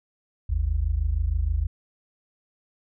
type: tone pair together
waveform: sine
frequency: 51.58 / 78 Hz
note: G#1 / D#2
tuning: -11 / +5 cents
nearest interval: perfect fifth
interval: 716 cents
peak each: -24 dBFS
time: 0.49-1.67 s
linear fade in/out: 10 ms
effects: none